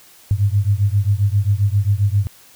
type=beating tone pair; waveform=sine; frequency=98 / 105.5 Hz; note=G2 / G#2; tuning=0 / +28 cents; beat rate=7.5 Hz; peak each=-16 / -17 dBFS; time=0.31-2.27 s; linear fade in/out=0 ms; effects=white hiss -47 dBFS RMS until 2.55 s